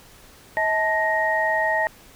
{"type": "tone cluster", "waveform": "sine", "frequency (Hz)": [638, 875, 1873], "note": ["D#5", "A5", "A#6"], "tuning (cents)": [43, -10, 8], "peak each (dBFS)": [-24, -24, -22], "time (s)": [0.57, 1.87], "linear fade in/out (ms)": 0, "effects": ["pink hiss -49 dBFS RMS until 2.15 s"]}